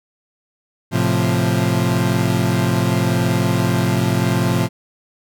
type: chord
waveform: 30% pulse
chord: F major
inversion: first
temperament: equal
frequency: 110 / 130.81 / 174.61 Hz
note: A2 / C3 / F3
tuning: 0 / 0 / 0 cents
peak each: -17 dBFS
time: 0.91-4.69 s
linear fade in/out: 50 ms
effects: none